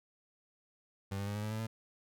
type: tone with pitch steps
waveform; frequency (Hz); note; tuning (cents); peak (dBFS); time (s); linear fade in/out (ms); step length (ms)
30% pulse; 98 / 100.23 / 102.52 / 104.85 / 107.24 / 109.68 / 112.18; G2 / G2 / G#2 / G#2 / A2 / A2 / A2; 0 / +39 / -22 / +17 / -44 / -5 / +34; -33; 1.11-1.67; 10; 80
effects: none